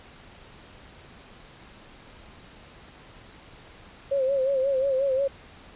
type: tone with vibrato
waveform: sine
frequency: 538 Hz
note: C5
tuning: 48 cents sharp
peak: -21 dBFS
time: 4.11-5.28 s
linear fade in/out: 10 ms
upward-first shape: sine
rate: 5.6 Hz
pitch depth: 69 cents each way
effects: pink hiss -49 dBFS RMS until 5.75 s + resampled to 8000 Hz